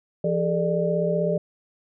sine tone cluster, 170.6 / 408.3 / 444.1 / 597 Hz, F3 / G#4 / A4 / D5, -40 / -29 / +16 / +28 cents, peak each -25 / -28 / -28 / -24 dBFS, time 0.24-1.38 s, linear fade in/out 5 ms, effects none

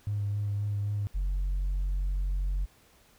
triangle tone with vibrato, 102.4 Hz, G#2, 24 cents flat, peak -24 dBFS, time 0.07-1.07 s, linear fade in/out 0 ms, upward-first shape sine, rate 3.8 Hz, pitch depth 18 cents each way
sine tone, 46.25 Hz, F#1, in tune, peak -24 dBFS, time 1.14-2.66 s, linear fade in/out 20 ms
effects tanh soft clip ceiling -25 dBFS + pink hiss -61 dBFS RMS until 3.18 s

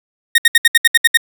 30% pulse tone bursts, 1854 Hz, A#6, 10 cents flat, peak -3 dBFS, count 9, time 0.35-1.173 s, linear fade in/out 5 ms, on 31 ms, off 68 ms, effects none

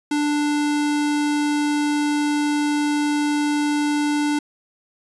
square tone, 294.7 Hz, D4, 6 cents sharp, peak -19 dBFS, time 0.11-4.39 s, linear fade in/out 5 ms, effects resampled to 24000 Hz

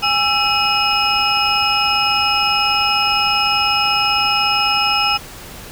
sine tone cluster, 822 / 1334 / 2513 / 2898 / 5170 Hz, G#5 / E6 / D#7 / F#7 / E8, -18 / +20 / +17 / -37 / -34 cents, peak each -20 dBFS, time 0.02-5.18 s, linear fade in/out 20 ms, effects pink hiss -35 dBFS RMS until 5.71 s

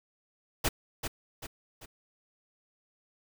pink noise with echo, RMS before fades -27 dBFS, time 0.64-0.69 s, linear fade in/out 10 ms, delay 390 ms, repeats 3, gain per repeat -7 dB, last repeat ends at 1.86 s, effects none

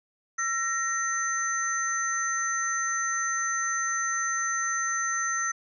sine tone cluster, 1348 / 1872 / 6150 Hz, E6 / A#6 / G8, +38 / +7 / -34 cents, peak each -30 dBFS, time 0.38-5.52 s, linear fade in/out 10 ms, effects none

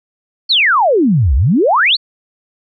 sine exponential two-way sweep, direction down then up, 4600 to 58.27 to 4600 Hz, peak -8 dBFS, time 0.49-1.97 s, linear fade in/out 20 ms, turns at 1.35 s, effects none

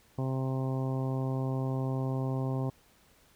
harmonic tone, 131.8 Hz, C3, 13 cents sharp, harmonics 1 / 2 / 3 / 4 / 5 / 6 / 7 / 8, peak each -30 / -36 / -40 / -42 / -44 / -46 / -47 / -48 dBFS, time 0.18-2.7 s, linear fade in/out 5 ms, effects pink hiss -63 dBFS RMS until 3.35 s

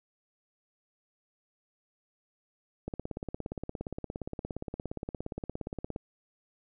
click train, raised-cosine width 2 ms, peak -22 dBFS, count 54, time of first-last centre 2.88-5.961 s, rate 17.2 Hz, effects none

